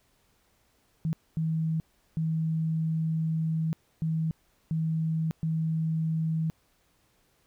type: tone bursts at uneven times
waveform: sine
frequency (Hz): 160.4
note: E3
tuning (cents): -47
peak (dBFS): -25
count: 6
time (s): 1.05-1.13 / 1.37-1.8 / 2.17-3.73 / 4.02-4.31 / 4.71-5.31 / 5.43-6.5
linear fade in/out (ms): 0
effects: pink hiss -68 dBFS RMS until 7.46 s